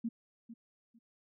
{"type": "tone with echo", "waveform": "sine", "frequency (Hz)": 230.2, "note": "A#3", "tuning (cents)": -22, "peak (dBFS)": -32, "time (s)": [0.04, 0.09], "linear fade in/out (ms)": 10, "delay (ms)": 450, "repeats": 2, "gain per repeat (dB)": -13, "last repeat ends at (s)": 0.99, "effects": []}